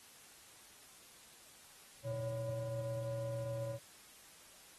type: ring-modulated tone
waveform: triangle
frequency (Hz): 220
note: A3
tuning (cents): 0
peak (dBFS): -32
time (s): 2.03-3.79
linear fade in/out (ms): 50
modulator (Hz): 340
effects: white hiss -59 dBFS RMS until 4.78 s + AAC 32 kbps